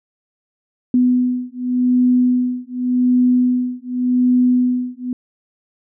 sine beating tone pair, 248.9 / 249.77 Hz, B3 / B3, +14 / +20 cents, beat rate 0.87 Hz, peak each -16 dBFS, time 0.94-5.13 s, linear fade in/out 2 ms, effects none

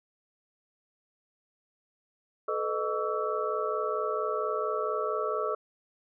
sine tone cluster, 433.4 / 497.8 / 615 / 1135 / 1320 Hz, A4 / B4 / D#5 / C#6 / E6, -26 / +14 / -20 / +41 / +2 cents, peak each -32 / -36 / -34 / -35 / -34 dBFS, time 2.48-5.55 s, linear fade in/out 5 ms, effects none

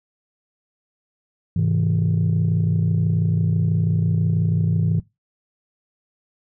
sine chord, Ab augmented, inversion none, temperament just, 103.83 / 129.78 / 162.23 Hz, Ab2 / C3 / E3, 0 / -14 / -27 cents, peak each -19 / -24 / -18 dBFS, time 1.56-5 s, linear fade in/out 5 ms, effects noise-tail reverb RT60 0.2 s tail -20 dB re dry + tanh soft clip ceiling -12 dBFS

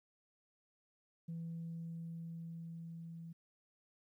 sine tone with level ramp, 166 Hz, E3, 12 cents sharp, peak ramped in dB -39 to -46 dBFS, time 1.28-3.33 s, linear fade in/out 10 ms, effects tanh soft clip ceiling -38 dBFS + 13-bit

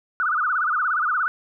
sine tone with vibrato, 1340 Hz, E6, 28 cents sharp, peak -19 dBFS, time 0.2-1.28 s, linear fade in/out 0 ms, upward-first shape sine, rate 17 Hz, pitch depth 210 cents each way, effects none

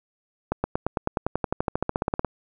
accelerating click train, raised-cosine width 1 ms, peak -9 dBFS, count 22, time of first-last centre 0.52-2.247 s, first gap 120 ms, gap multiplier 0.96, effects none

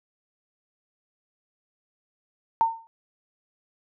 sine tone with exponential decay, 908 Hz, A#5, 46 cents flat, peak -14 dBFS, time 2.61-2.87 s, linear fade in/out 0 ms, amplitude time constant 55 ms, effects none

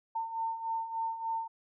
sine beating tone pair, 902 / 905.4 Hz, A5 / A5, +43 / +49 cents, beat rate 3.4 Hz, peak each -39 / -33 dBFS, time 0.15-1.48 s, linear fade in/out 10 ms, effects none

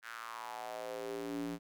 square tone with high-pass filter sweep, 57.4 Hz, A#1, 26 cents flat, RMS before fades -42 dBFS, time 0.02-1.59 s, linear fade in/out 50 ms, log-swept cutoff 1600 to 220 Hz, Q 4.1, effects none

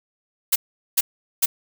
blue noise bursts, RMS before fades -17 dBFS, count 3, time 0.52-1.46 s, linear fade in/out 10 ms, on 40 ms, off 410 ms, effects none

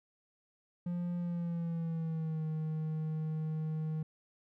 triangle tone with pitch glide, 175 to 156.81 Hz, F3 to D#3, +4 to +14 cents, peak -31 dBFS, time 0.86-4.03 s, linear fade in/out 5 ms, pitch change -190 cents, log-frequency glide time 1.18-2.45 s, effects none

